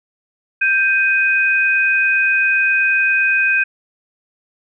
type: tone pair together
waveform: sine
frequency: 1572.4 / 2500 Hz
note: G6 / D#7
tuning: +5 / +8 cents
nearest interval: minor sixth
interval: 803 cents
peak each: -15 dBFS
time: 0.61-3.64 s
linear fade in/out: 10 ms
effects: none